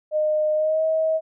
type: tone with pitch glide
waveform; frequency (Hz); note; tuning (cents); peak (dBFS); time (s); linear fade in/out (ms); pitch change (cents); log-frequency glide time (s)
sine; 613 to 637.2; D#5 to D#5; -26 to +41; -18; 0.11-1.21; 50; +67; 0.54-0.84
effects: none